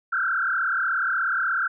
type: tone with frequency modulation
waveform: sine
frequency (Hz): 1463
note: F#6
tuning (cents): -20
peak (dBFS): -21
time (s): 0.12-1.68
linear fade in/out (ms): 10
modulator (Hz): 36.6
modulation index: 3.5
effects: none